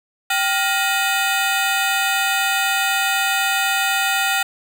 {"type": "ring-modulated tone", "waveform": "20% pulse", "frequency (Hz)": 1096, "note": "C#6", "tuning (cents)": -20, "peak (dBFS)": -9, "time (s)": [0.3, 4.43], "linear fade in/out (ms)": 5, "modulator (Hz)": 316, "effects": []}